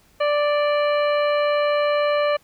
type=harmonic tone; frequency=587.3 Hz; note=D5; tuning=in tune; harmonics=1 / 2 / 3 / 4 / 5 / 7; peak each=-18 / -25 / -31 / -31 / -34 / -39 dBFS; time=0.2-2.37 s; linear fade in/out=10 ms; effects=pink hiss -57 dBFS RMS until 2.43 s